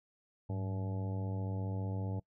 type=harmonic tone with a mistuned harmonic; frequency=95 Hz; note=F#2; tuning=46 cents sharp; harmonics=1 / 2 / 3 / 4 / 5 / 6 / 7 / 8 / 9; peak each=-35 / -43 / -46 / -53 / -49 / -52 / -53 / -62 / -52 dBFS; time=0.49-2.2 s; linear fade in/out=10 ms; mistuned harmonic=1; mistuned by=+110 cents; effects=noise-tail reverb RT60 0.1 s tail -23 dB re dry